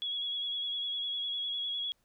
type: tone with vibrato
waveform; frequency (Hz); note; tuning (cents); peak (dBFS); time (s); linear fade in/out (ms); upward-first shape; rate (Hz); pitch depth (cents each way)
sine; 3344; G#7; +11; -32; 0.02-1.92; 0; sine; 9.9; 25
effects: pink hiss -74 dBFS RMS until 2.04 s